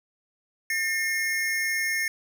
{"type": "tone pair together", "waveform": "square", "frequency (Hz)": [1806.5, 2145], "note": ["A6", "C7"], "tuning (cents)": [45, 42], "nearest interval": "minor third", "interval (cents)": 297, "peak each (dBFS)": -28, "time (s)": [0.7, 2.08], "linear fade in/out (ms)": 2, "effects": []}